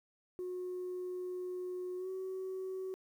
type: tone with pitch glide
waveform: sine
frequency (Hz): 363.7 to 376.7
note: F#4 to F#4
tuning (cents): -30 to +31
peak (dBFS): -36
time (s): 0.39-2.94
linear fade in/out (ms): 0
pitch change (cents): +61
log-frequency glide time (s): 1.97-2.09
effects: tanh soft clip ceiling -35 dBFS + 11-bit